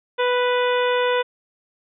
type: harmonic tone with a mistuned harmonic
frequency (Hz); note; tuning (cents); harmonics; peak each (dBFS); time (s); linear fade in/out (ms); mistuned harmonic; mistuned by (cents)
493.9; B4; 0; 1 / 2 / 3 / 4 / 5 / 6 / 7; -19 / -24 / -27 / -31 / -32 / -33 / -32; 0.18-1.23; 20; 7; +21
effects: none